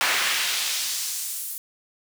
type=noise with high-pass filter sweep; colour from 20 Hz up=brown; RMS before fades=-26 dBFS; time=0.01-1.58 s; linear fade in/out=0 ms; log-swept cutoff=1500 to 12000 Hz; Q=0.99; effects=none